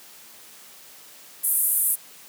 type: band-pass noise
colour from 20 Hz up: pink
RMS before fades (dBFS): -22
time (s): 1.43-1.96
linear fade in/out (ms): 20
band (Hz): 9500 to 14000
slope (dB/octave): 48
effects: white hiss -47 dBFS RMS until 2.28 s + high-pass 150 Hz 12 dB/octave